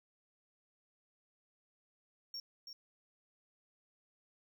triangle tone with echo, 5520 Hz, F8, 21 cents flat, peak -40 dBFS, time 2.34-2.4 s, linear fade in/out 2 ms, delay 330 ms, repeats 1, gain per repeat -6 dB, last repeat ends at 2.73 s, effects 13-bit

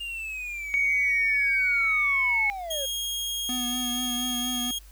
triangle linear sweep, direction down, 2828 to 523.3 Hz, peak -30 dBFS, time 0-2.86 s, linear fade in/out 10 ms
sine tone with pitch glide, 2246 to 2199 Hz, C#7 to C#7, +22 to -14 cents, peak -21 dBFS, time 0.74-2.5 s, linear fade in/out 0 ms, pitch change -36 cents, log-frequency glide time 1.67-2.36 s
sawtooth tone, 3261 Hz, G#7, 32 cents flat, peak -25 dBFS, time 2.7-4.79 s, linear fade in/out 10 ms
square tone with vibrato, 247.7 Hz, B3, 5 cents sharp, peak -31 dBFS, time 3.49-4.71 s, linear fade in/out 2 ms, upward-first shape triangle, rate 4.2 Hz, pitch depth 32 cents each way
effects added 49 Hz sine -46 dBFS peak until 4.91 s + white hiss -56 dBFS RMS until 4.91 s

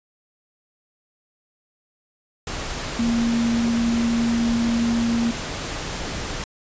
sine tone in noise, 232.9 Hz, A#3, 1 cent flat, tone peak -18 dBFS, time 2.99-5.31 s, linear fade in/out 2 ms, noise pink, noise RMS -29 dBFS, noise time 2.47-6.44 s, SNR +8 dB, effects resampled to 16000 Hz

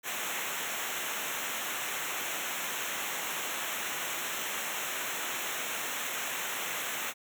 pink noise with comb filter, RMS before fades -35 dBFS, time 0.03-7.14 s, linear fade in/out 50 ms, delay 0.21 ms, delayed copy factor -0.95, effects high-pass 150 Hz 12 dB/octave

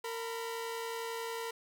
sawtooth tone pair together, 459.1 / 989.2 Hz, A#4 / B5, -26 / +3 cents, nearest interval octave + minor second, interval 1329 cents, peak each -34 / -39 dBFS, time 0.04-1.51 s, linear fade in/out 5 ms, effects none

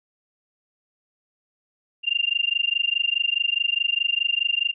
sine tone with amplitude modulation, 2794 Hz, F7, in tune, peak -16 dBFS, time 2.03-4.74 s, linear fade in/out 50 ms, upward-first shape sine, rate 24.8 Hz, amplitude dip 100%, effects none

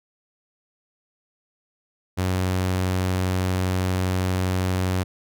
sawtooth tone, 92.5 Hz, F#2, in tune, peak -17 dBFS, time 2.17-5.04 s, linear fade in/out 20 ms, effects none

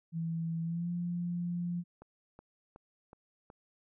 sine tone with pitch glide, 164.81 to 174.21 Hz, E3 to F3, 0 to -4 cents, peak -32 dBFS, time 0.12-1.84 s, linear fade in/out 50 ms, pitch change +96 cents, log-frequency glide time 0.63-0.9 s
click train, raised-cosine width 1 ms, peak -37 dBFS, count 5, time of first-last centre 2.02-3.501 s, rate 2.7 Hz
effects none

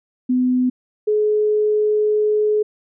sine tone pair in turn, 252.1 / 424 Hz, B3 / G#4, +36 / +36 cents, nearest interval major sixth, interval 900 cents, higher second, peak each -14 dBFS, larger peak neither, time 0.29-0.7 / 1.07-2.63 s, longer second, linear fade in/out 10 ms, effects none

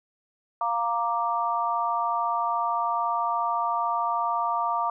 sine chord, Bb major, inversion second, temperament equal, 698.5 / 932.3 / 1174.7 Hz, F5 / Bb5 / D6, 0 / 0 / 0 cents, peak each -29 / -27 / -27 dBFS, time 0.61-4.9 s, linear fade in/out 2 ms, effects none

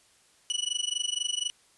sawtooth tone with amplitude modulation, 2946 Hz, F#7, 8 cents flat, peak -21 dBFS, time 0.5-1.5 s, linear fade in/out 0 ms, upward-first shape sine, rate 24.1 Hz, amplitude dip 95%, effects white hiss -62 dBFS RMS until 1.77 s + resampled to 24000 Hz

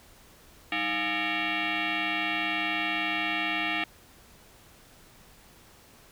sine tone with frequency modulation, 196 Hz, G3, in tune, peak -26 dBFS, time 0.72-3.84 s, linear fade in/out 2 ms, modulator 510 Hz, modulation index 5.8, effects pink hiss -55 dBFS RMS until 6.11 s

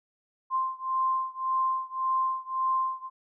sine beating tone pair, 1046.5 / 1048.3 Hz, C6 / C6, 0 / +3 cents, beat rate 1.8 Hz, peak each -28 / -29 dBFS, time 0.5-3.1 s, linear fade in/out 50 ms, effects none

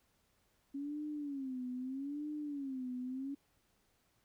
sine tone with vibrato, 274.3 Hz, C#4, 18 cents flat, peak -38 dBFS, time 0.74-3.35 s, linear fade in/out 10 ms, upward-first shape sine, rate 0.79 Hz, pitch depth 160 cents each way, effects pink hiss -75 dBFS RMS until 4.24 s

